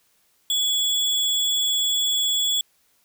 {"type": "tone with sample-and-hold", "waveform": "sine", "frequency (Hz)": 3384, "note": "G#7", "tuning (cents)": 32, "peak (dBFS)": -19, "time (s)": [0.5, 2.61], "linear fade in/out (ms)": 2, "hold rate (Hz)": 11025, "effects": ["white hiss -64 dBFS RMS until 3.04 s"]}